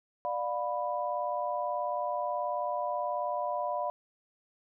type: chord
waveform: sine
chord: B diminished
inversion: first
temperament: just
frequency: 592.7 / 711.2 / 987.8 Hz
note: D5 / F5 / B5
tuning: +16 / +31 / 0 cents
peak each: -34 dBFS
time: 0.25-3.9 s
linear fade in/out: 0 ms
effects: none